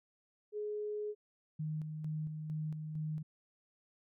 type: tone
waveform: sine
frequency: 420 Hz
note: G#4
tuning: 19 cents sharp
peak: -36 dBFS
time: 0.52-1.15 s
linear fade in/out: 50 ms
type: tone with tremolo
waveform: sine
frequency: 154.7 Hz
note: D#3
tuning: 10 cents flat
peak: -35 dBFS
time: 1.59-3.23 s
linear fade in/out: 10 ms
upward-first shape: square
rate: 2.2 Hz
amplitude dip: 40%
effects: none